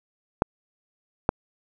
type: clicks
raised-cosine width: 1 ms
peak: -4 dBFS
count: 2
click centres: 0.421 / 1.291 s
effects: none